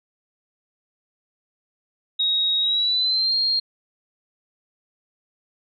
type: tone with pitch glide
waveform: sine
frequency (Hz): 3783 to 4222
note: A#7 to C8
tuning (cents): +25 to +15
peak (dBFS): -18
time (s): 2.19-3.6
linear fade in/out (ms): 10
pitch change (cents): +190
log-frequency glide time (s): 2.6-3.36
effects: none